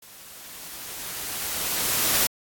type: noise with level ramp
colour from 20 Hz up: white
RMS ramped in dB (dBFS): -47 to -20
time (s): 0.02-2.27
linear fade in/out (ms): 5
effects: AAC 64 kbps